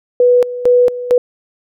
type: tone with tremolo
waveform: sine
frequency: 491.9 Hz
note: B4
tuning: 7 cents flat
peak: -6 dBFS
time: 0.2-1.18 s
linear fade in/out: 2 ms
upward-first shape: square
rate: 2.2 Hz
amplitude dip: 80%
effects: none